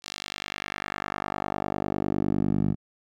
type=tone with band-pass filter sweep; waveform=10% pulse; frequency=49.96 Hz; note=G1; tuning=34 cents sharp; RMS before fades=-29 dBFS; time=0.02-2.76 s; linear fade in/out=50 ms; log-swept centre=4900 to 170 Hz; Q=1.3; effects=none